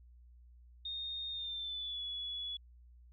sine tone with pitch glide, 3684 to 3398 Hz, A#7 to G#7, -21 to +39 cents, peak -38 dBFS, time 0.85-2.57 s, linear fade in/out 5 ms, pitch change -140 cents, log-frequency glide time 1.3-2.02 s, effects added 60 Hz sine -56 dBFS peak until 3.12 s

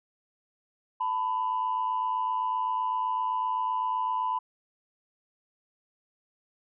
sine tone pair together, 890 / 997.8 Hz, A5 / B5, +20 / +17 cents, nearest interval major second, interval 197 cents, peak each -31 / -26 dBFS, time 1-4.39 s, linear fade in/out 10 ms, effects tanh soft clip ceiling -20 dBFS

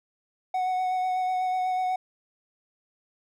triangle tone with vibrato, 740 Hz, F#5, in tune, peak -22 dBFS, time 0.54-1.96 s, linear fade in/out 5 ms, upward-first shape sine, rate 8.1 Hz, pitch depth 15 cents each way, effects none

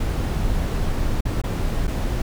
brown noise with dropouts, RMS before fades -22 dBFS, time 0-2.22 s, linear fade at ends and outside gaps 5 ms, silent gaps 1.208-1.252 / 1.417-1.437 / 1.871-1.877 s, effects none

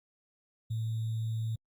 sine tone with sample-and-hold, 111.8 Hz, A2, 28 cents sharp, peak -30 dBFS, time 0.7-1.56 s, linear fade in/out 10 ms, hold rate 3675 Hz, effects Opus 48 kbps

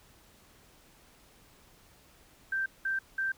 sine tone bursts, 1567 Hz, G6, 1 cent flat, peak -28 dBFS, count 3, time 2.52-3.32 s, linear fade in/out 5 ms, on 140 ms, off 190 ms, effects pink hiss -60 dBFS RMS until 3.37 s

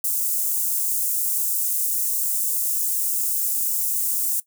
white high-pass noise, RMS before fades -23 dBFS, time 0.04-4.4 s, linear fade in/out 2 ms, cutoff 7600 Hz, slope 24 dB/octave, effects noise-tail reverb RT60 0.1 s tail -18 dB re dry

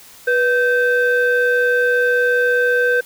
sine tone pair together, 489.2 / 1553 Hz, B4 / G6, -16 / -17 cents, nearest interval octave + minor sixth, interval 1999 cents, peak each -14 dBFS, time 0.27-3.01 s, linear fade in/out 10 ms, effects tanh soft clip ceiling -9 dBFS + white hiss -43 dBFS RMS until 3.05 s

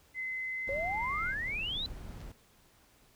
sine tone with pitch glide, 2047 to 2098 Hz, C7 to C7, -38 to +4 cents, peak -34 dBFS, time 0.14-1.35 s, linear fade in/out 50 ms, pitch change +42 cents, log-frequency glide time 0.54-1.16 s
brown noise, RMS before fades -44 dBFS, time 0.67-2.32 s, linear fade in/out 5 ms
sine exponential sweep, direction up, 529 to 4057 Hz, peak -33 dBFS, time 0.69-1.86 s, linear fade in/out 0 ms
clicks, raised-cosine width 0.2 ms, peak -37 dBFS, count 2, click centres 2.205 / 2.215 s
effects pink hiss -64 dBFS RMS until 3.15 s

